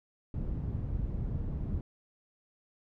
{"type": "low-pass noise", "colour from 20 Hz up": "white", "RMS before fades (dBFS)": -34, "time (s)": [0.34, 1.81], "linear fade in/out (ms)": 2, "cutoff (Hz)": 110, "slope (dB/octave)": 12, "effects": []}